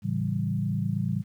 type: chord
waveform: sine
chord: A dominant seventh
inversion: none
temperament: equal with one note detuned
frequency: 110 / 138.59 / 164.81 / 194.31 Hz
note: A2 / C#3 / E3 / G3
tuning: 0 / 0 / 0 / -15 cents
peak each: -30 / -31 / -31 / -30 dBFS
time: 0.02-1.24 s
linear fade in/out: 50 ms
effects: 10-bit